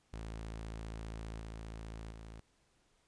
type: tone with level steps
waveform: sawtooth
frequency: 55 Hz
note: A1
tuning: in tune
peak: -38 / -40 / -44 dBFS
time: 0.13-2.4 s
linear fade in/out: 5 ms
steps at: 1.4 / 2.11 s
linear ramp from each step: 2 ms
effects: pink hiss -73 dBFS RMS until 3.07 s + resampled to 22050 Hz